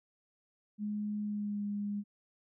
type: tone with pitch glide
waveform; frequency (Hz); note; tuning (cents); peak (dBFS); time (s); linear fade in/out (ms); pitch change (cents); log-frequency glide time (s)
sine; 209 to 204.7; G#3 to G#3; +11 to -25; -33; 0.78-2.04; 50; -36; 1.22-1.64
effects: none